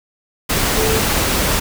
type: tone in noise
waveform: sine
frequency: 440 Hz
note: A4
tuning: in tune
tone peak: -19 dBFS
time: 0.77-1 s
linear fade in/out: 10 ms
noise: pink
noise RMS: -17 dBFS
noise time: 0.49-1.6 s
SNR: -5 dB
effects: none